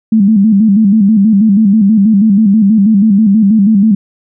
sine tone with vibrato, 208.4 Hz, G#3, 6 cents sharp, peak -4 dBFS, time 0.12-3.95 s, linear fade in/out 5 ms, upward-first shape square, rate 6.2 Hz, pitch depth 100 cents each way, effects none

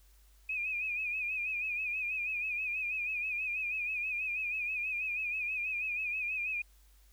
sine tone with vibrato, 2489 Hz, D#7, in tune, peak -32 dBFS, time 0.49-6.62 s, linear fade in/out 5 ms, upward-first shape sine, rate 6.2 Hz, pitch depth 72 cents each way, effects added 50 Hz sine -59 dBFS peak until 7.12 s + white hiss -68 dBFS RMS until 7.12 s

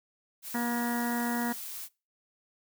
blue noise, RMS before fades -40 dBFS, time 0.42-1.89 s, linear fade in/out 50 ms
harmonic tone, 238.4 Hz, A#3, 39 cents sharp, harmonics 1 / 2 / 3 / 4 / 5 / 6 / 7 / 8, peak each -30 / -42 / -39 / -37 / -47 / -41 / -41 / -41 dBFS, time 0.54-1.53 s, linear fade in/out 10 ms
effects noise-tail reverb RT60 0.3 s tail -23 dB re dry

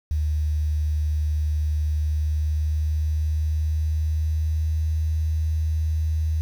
sine tone with pitch glide, 76 to 78.5 Hz, D#2 to D#2, -40 to +16 cents, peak -20 dBFS, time 0.11-6.41 s, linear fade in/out 0 ms, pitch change +56 cents, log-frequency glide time 1.97-4.87 s, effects 8-bit

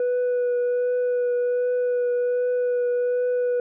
sine tone with vibrato, 491.6 Hz, B4, 8 cents flat, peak -17 dBFS, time 0-3.6 s, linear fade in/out 2 ms, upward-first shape triangle, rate 1.3 Hz, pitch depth 15 cents each way, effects tanh soft clip ceiling -19 dBFS

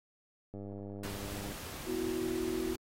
click train, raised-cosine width 2 ms, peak -31 dBFS, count 99, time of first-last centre 0.54-1.52 s, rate 100 Hz
pink noise, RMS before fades -43 dBFS, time 1.03-2.76 s, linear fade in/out 5 ms
sine chord, B suspended fourth, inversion none, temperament just, 246.9 / 329.3 / 370.4 Hz, B3 / E4 / F#4, 0 / -2 / +2 cents, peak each -40 / -36 / -35 dBFS, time 1.85-2.77 s, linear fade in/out 50 ms
effects AAC 48 kbps

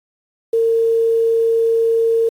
sine tone with quantisation, 456.1 Hz, A#4, 38 cents flat, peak -12 dBFS, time 0.53-2.29 s, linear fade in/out 5 ms, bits 7, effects AAC 64 kbps

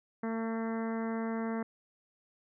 harmonic tone, 225.7 Hz, A3, 44 cents sharp, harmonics 1 / 2 / 3 / 4 / 5 / 6 / 7 / 8 / 9, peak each -33 / -39 / -43 / -45 / -47 / -49 / -50 / -51 / -52 dBFS, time 0.23-1.63 s, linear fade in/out 5 ms, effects none

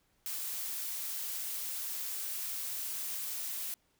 blue noise, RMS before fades -38 dBFS, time 0.26-3.74 s, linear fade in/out 0 ms, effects pink hiss -73 dBFS RMS until 3.99 s

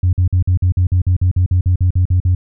sine tone bursts, 90.5 Hz, F#2, 38 cents flat, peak -8 dBFS, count 16, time 0.03-2.35 s, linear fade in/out 5 ms, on 100 ms, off 48 ms, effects tanh soft clip ceiling -7 dBFS

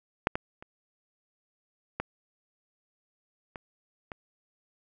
clicks, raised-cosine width 0.5 ms, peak -7 / -14 / -29 / -15 / -24 / -23 dBFS, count 6, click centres 0.271 / 0.355 / 0.625 / 2 / 3.558 / 4.118 s, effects none

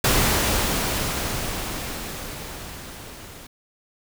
pink noise with level ramp, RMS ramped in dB -18 to -42 dBFS, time 0.04-3.47 s, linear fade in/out 5 ms, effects none

